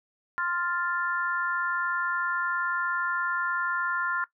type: chord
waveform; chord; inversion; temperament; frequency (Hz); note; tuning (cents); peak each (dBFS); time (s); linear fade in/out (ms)
sine; F major; second; equal; 1046.5 / 1396.9 / 1760; C6 / F6 / A6; 0 / 0 / 0; -32 / -28 / -33; 0.38-4.24; 0
effects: noise-tail reverb RT60 0.1 s tail -17 dB re dry